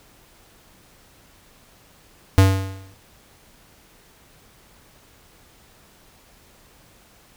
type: tone with exponential decay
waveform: square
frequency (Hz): 96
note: G2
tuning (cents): -36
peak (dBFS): -8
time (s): 2.38-2.94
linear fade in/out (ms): 0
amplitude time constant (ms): 120
effects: pink hiss -53 dBFS RMS until 7.36 s